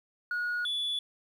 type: tone pair in turn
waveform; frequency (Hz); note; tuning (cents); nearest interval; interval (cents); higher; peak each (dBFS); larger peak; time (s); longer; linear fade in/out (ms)
sine; 1449 / 3440; F#6 / A7; -37 / -40; octave + minor third; 1497; second; -27; neither; 0.31-0.65 / 0.65-0.99; neither; 2
effects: tanh soft clip ceiling -27 dBFS + 10-bit